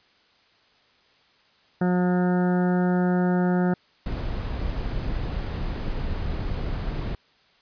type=harmonic tone; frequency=179.9 Hz; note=F#3; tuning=48 cents flat; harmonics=1 / 2 / 3 / 4 / 5 / 7 / 8 / 9 / 10; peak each=-20 / -27 / -33 / -32 / -37 / -41 / -37 / -42 / -45 dBFS; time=1.81-3.74 s; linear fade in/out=5 ms
type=noise; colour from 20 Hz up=brown; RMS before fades=-28 dBFS; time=4.06-7.15 s; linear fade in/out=2 ms
effects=white hiss -60 dBFS RMS until 7.61 s + resampled to 11025 Hz